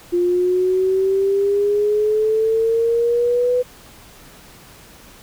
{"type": "exponential sweep", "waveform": "sine", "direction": "up", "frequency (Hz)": [349.2, 499.5], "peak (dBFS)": -14, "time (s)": [0.12, 3.63], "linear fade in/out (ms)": 20, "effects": ["pink hiss -44 dBFS RMS until 5.22 s"]}